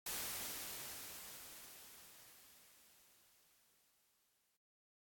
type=noise with exponential decay; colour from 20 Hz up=white; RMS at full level=-42 dBFS; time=0.06-4.57 s; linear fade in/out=5 ms; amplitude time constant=980 ms; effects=AAC 64 kbps